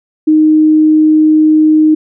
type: tone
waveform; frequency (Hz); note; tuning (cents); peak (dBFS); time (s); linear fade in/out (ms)
sine; 309.9; D#4; -7; -4; 0.27-1.95; 10
effects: none

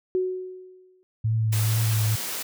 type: tone with exponential decay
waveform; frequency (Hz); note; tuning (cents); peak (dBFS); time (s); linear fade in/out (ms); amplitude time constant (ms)
sine; 370; F#4; 0; -19; 0.15-1.03; 0; 190
type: tone with vibrato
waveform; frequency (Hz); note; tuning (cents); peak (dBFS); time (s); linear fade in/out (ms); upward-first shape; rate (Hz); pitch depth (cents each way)
sine; 110; A2; 0; -20; 1.24-2.16; 10; triangle; 2.2; 33
type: high-pass noise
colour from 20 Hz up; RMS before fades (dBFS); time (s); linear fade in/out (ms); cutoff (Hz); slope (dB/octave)
white; -31; 1.52-2.43; 10; 130; 96
effects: none

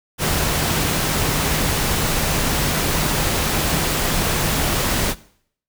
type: tone in noise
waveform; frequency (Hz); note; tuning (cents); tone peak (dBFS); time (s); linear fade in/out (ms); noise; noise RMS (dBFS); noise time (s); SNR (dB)
sine; 154.1; D#3; -16; -28; 0.18-4.83; 50; pink; -20; 0.18-5.15; -11
effects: noise-tail reverb RT60 0.6 s tail -19 dB re dry

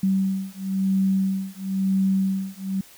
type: beating tone pair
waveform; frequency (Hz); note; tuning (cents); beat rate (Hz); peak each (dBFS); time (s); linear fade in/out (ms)
sine; 191.6 / 192.59; G3 / G3; -39 / -30; 0.99; -23; 0.03-2.81; 5
effects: white hiss -49 dBFS RMS until 2.97 s

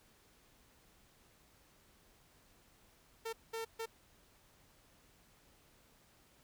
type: tone bursts at uneven times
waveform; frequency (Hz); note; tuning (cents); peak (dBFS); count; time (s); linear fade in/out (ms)
sawtooth; 452.2; A4; +47; -35; 3; 3.25-3.33 / 3.53-3.65 / 3.79-3.86; 10
effects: pink hiss -67 dBFS RMS until 6.43 s

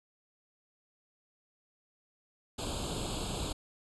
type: noise with comb filter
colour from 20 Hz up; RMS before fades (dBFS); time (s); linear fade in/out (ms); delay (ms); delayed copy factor
pink; -36; 2.58-3.53; 10; 0.26; +1
effects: resampled to 24000 Hz

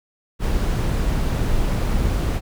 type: noise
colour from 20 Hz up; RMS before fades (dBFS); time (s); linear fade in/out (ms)
brown; -20; 0.39-2.41; 50
effects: none

